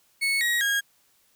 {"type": "tone with pitch steps", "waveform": "35% pulse", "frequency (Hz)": [2206, 1898.4, 1633.7], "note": ["C#7", "A#6", "G#6"], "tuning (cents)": [-9, 31, -29], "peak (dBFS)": -20, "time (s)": [0.21, 0.81], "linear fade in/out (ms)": 20, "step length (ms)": 200, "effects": ["white hiss -64 dBFS RMS until 1.35 s"]}